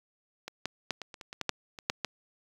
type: clicks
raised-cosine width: 0.2 ms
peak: -21 / -14 / -13 / -22 / -27 / -26 / -24 / -14 / -9 / -25 / -9 / -13 dBFS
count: 12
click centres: 0.48 / 0.656 / 0.907 / 1.017 / 1.142 / 1.212 / 1.329 / 1.413 / 1.493 / 1.788 / 1.899 / 2.047 s
effects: high-pass 80 Hz 12 dB/octave + 8-bit